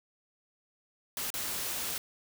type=noise with dropouts; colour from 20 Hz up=white; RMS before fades=-35 dBFS; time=1.17-1.98 s; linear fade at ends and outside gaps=1 ms; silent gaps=1.303-1.34 s; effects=none